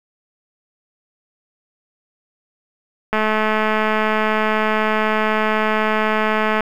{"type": "click train", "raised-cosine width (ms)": 0.5, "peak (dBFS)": -4, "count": 752, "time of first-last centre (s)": [3.13, 6.607], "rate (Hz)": 216, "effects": ["7-bit"]}